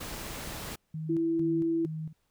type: noise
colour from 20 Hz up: pink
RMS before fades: -39 dBFS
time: 0-0.76 s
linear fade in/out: 10 ms
type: tone with tremolo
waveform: sine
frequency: 157.5 Hz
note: D#3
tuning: 21 cents sharp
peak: -33 dBFS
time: 0.94-2.13 s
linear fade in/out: 5 ms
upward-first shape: square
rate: 2.2 Hz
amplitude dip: 75%
type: tone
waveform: sine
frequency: 330.7 Hz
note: E4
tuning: 6 cents sharp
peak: -25 dBFS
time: 1.09-1.86 s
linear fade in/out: 10 ms
effects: pink hiss -75 dBFS RMS until 2.3 s